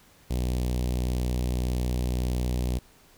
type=tone with notch filter; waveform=sawtooth; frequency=61.74 Hz; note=B1; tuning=in tune; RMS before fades=-27 dBFS; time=0.3-2.79 s; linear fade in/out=10 ms; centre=1400 Hz; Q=0.5; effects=pink hiss -57 dBFS RMS until 3.17 s